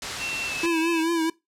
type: low-pass noise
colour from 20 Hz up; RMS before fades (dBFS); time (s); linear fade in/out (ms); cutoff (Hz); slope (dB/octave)
white; -34; 0.02-0.66; 2; 5800; 12
type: tone with pitch glide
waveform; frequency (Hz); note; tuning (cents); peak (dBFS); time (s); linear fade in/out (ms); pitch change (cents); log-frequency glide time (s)
sine; 2700 to 2608; E7 to E7; +41 to -19; -29; 0.18-1.04; 50; -60; 0.46-0.54
type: tone with vibrato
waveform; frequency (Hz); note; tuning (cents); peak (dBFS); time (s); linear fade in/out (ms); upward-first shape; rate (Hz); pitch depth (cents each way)
square; 330.2; E4; +3; -22; 0.63-1.3; 5; triangle; 4.6; 69
effects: noise-tail reverb RT60 0.2 s tail -21 dB re dry + low-pass 12000 Hz 12 dB/octave